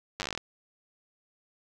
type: slowing click train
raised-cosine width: 0.2 ms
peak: -15 dBFS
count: 12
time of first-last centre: 0.2-0.376 s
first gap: 9 ms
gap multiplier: 1.11
effects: none